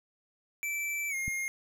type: tone with pitch glide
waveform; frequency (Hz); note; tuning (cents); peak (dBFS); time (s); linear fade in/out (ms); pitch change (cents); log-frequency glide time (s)
square; 2326 to 2133; D7 to C7; -17 to +33; -32; 0.63-1.48; 0; -150; 1.09-1.15
type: click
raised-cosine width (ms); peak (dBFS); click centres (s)
5; -25; 1.28
effects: none